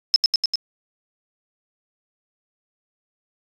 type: tone with echo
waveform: sine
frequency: 5200 Hz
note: E8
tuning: 24 cents flat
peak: -10 dBFS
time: 0.14-0.16 s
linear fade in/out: 0 ms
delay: 99 ms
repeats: 4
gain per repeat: -2 dB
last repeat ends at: 0.556 s
effects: resampled to 24000 Hz